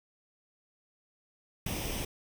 pink noise with comb filter, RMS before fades -35 dBFS, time 1.66-2.05 s, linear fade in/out 5 ms, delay 0.35 ms, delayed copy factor +0.6, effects none

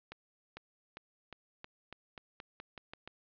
accelerating click train, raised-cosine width 0.3 ms, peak -29 dBFS, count 12, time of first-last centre 0.12-3.076 s, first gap 450 ms, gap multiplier 0.89, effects resampled to 11025 Hz + 10-bit

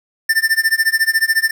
square tone with tremolo, 1790 Hz, A6, 29 cents sharp, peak -10 dBFS, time 0.29-1.51 s, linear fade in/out 5 ms, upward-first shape sine, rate 14 Hz, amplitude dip 95%, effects 7-bit

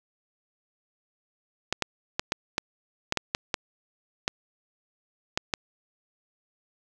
clicks, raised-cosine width 0.2 ms, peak -7 dBFS, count 12, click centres 1.726 / 1.823 / 2.195 / 2.321 / 2.581 / 3.124 / 3.173 / 3.349 / 3.542 / 4.279 / 5.375 / 5.538 s, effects none

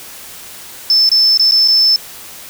sine tone with dropouts, 5274 Hz, E8, in tune, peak -7 dBFS, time 0.9-1.96 s, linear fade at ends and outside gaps 1 ms, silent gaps 1.091-1.116 / 1.374-1.396 / 1.511-1.52 / 1.677-1.683 s, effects white hiss -33 dBFS RMS until 2.49 s

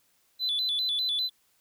triangle tone with vibrato, 3729 Hz, A#7, in tune, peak -23 dBFS, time 0.39-1.3 s, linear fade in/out 50 ms, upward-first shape square, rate 5 Hz, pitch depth 130 cents each way, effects tanh soft clip ceiling -22 dBFS + white hiss -68 dBFS RMS until 1.6 s

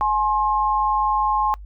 sine tone pair together, 845 / 1064.6 Hz, G#5 / C6, +30 / +30 cents, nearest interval major third, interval 400 cents, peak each -20 dBFS, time 0.01-1.54 s, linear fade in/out 0 ms, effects noise-tail reverb RT60 0.1 s tail -24 dB re dry + added 50 Hz sine -35 dBFS peak until 1.65 s

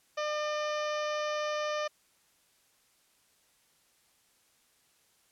harmonic tone with a mistuned harmonic, 602 Hz, D5, 43 cents sharp, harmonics 1 / 2 / 3 / 4 / 5 / 6 / 7 / 8 / 9 / 10, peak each -32 / -36 / -41 / -44 / -45 / -50 / -53 / -50 / -51 / -50 dBFS, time 0.17-1.88 s, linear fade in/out 10 ms, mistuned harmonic 9, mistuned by +16 cents, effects white hiss -68 dBFS RMS until 5.31 s + low-pass 12000 Hz 12 dB/octave

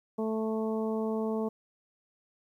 harmonic tone, 220 Hz, A3, in tune, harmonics 1 / 2 / 3 / 4 / 5, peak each -31 / -32 / -39 / -42 / -45 dBFS, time 0.18-1.49 s, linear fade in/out 10 ms, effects 11-bit

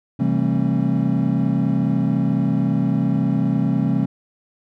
triangle tone cluster, 132.2 / 166.6 / 196.5 / 226.2 / 270.2 Hz, C3 / E3 / G3 / A3 / C#4, +18 / +19 / +4 / +48 / -44 cents, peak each -21 dBFS, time 0.19-4.06 s, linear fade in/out 10 ms, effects none

